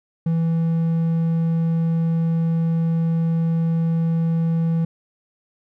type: tone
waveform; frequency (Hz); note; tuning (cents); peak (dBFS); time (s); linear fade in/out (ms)
triangle; 164.81; E3; 0; -15; 0.26-4.85; 5
effects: none